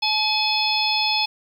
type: harmonic tone with a mistuned harmonic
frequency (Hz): 860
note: A5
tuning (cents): -40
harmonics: 1 / 3 / 4 / 5 / 6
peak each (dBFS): -25 / -25 / -25 / -25 / -25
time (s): 0.02-1.26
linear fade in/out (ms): 10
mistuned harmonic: 3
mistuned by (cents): -27
effects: 8-bit